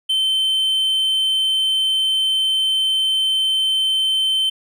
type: tone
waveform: triangle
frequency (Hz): 3089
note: G7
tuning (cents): -26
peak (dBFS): -14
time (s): 0.09-4.5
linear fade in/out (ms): 10
effects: none